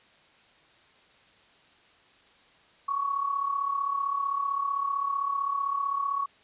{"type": "tone with amplitude modulation", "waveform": "sine", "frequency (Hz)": 1117, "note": "C#6", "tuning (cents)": 13, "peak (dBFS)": -23, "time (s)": [2.88, 6.26], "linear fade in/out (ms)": 10, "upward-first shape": "sine", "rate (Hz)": 35.6, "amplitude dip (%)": 65, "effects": ["white hiss -59 dBFS RMS until 6.43 s", "resampled to 8000 Hz"]}